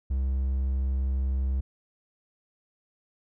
triangle tone, 66.1 Hz, C2, 18 cents sharp, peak -22 dBFS, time 0.1-1.61 s, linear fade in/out 10 ms, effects none

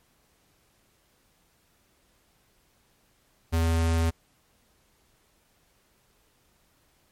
square tone, 82.41 Hz, E2, in tune, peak -22 dBFS, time 3.52-4.11 s, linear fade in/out 20 ms, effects pink hiss -66 dBFS RMS until 7.11 s + MP3 64 kbps

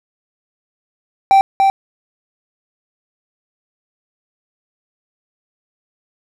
triangle tone with echo, 780 Hz, G5, 9 cents flat, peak -4 dBFS, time 1.31-1.41 s, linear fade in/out 0 ms, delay 290 ms, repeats 1, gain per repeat -3 dB, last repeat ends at 1.7 s, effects none

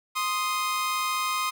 sawtooth tone pair together, 1046.5 / 1244.5 Hz, C6 / D#6, 0 / 0 cents, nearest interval minor third, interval 300 cents, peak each -25 / -24 dBFS, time 0.15-1.51 s, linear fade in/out 20 ms, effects none

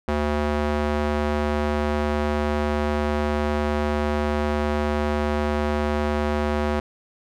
square tone with band-pass filter, 74.2 Hz, D2, 18 cents sharp, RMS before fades -23 dBFS, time 0.08-6.8 s, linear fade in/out 5 ms, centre 680 Hz, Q 0.5, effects none

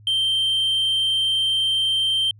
sine tone, 3136 Hz, G7, in tune, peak -15 dBFS, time 0.07-2.31 s, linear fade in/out 2 ms, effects tanh soft clip ceiling -17 dBFS + added 105 Hz sine -45 dBFS peak until 2.39 s

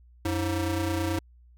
35% pulse ring-modulated tone, 208.7 Hz, G#3, 9 cents sharp, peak -21 dBFS, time 0.25-1.19 s, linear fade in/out 5 ms, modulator 119 Hz, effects added 60 Hz sine -52 dBFS peak until 1.57 s

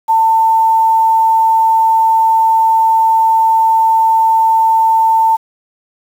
sine tone with quantisation, 895 Hz, A5, 29 cents sharp, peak -7 dBFS, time 0.08-5.37 s, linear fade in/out 20 ms, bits 6, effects none

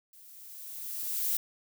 violet noise with level ramp, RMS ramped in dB -55 to -28 dBFS, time 0.13-1.37 s, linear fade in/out 2 ms, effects none

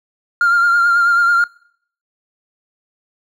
triangle tone with vibrato, 1396.9 Hz, F6, in tune, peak -7 dBFS, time 0.41-1.44 s, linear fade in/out 2 ms, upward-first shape triangle, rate 9.2 Hz, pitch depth 37 cents each way, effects noise-tail reverb RT60 0.6 s tail -25 dB re dry + tanh soft clip ceiling -6 dBFS

